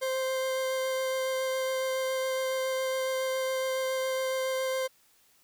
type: tone with vibrato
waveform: 40% pulse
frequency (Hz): 523.3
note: C5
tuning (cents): 0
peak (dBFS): -27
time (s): 0.01-4.88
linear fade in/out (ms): 20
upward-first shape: sine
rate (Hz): 7.2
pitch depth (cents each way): 8
effects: white hiss -64 dBFS RMS until 5.43 s